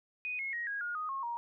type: tone with pitch steps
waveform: sine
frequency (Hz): 2489 / 2167 / 1886.3 / 1642.1 / 1429.6 / 1244.5 / 1083.4 / 943.2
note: D#7 / C#7 / A#6 / G#6 / F6 / D#6 / C#6 / A#5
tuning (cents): 0 / -40 / +20 / -20 / +40 / 0 / -40 / +20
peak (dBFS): -34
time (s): 0.25-1.37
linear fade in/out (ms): 0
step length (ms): 140
effects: none